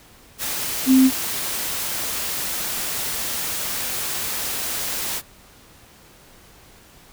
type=tone in noise; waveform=sine; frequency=261.6 Hz; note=C4; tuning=in tune; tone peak=-10 dBFS; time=0.86-1.11 s; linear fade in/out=50 ms; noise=white; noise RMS=-26 dBFS; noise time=0.38-5.22 s; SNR=+13 dB; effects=pink hiss -49 dBFS RMS until 7.12 s